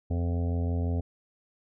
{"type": "harmonic tone", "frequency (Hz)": 85.9, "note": "F2", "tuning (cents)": -28, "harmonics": [1, 2, 3, 5, 6, 7, 8, 9], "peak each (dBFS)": [-26, -37, -35, -41, -45, -46, -46, -50], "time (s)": [0.1, 1.01], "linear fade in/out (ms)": 10, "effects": []}